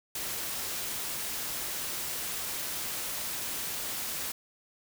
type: noise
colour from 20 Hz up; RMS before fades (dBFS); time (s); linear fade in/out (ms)
white; -35; 0.15-4.32; 5
effects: none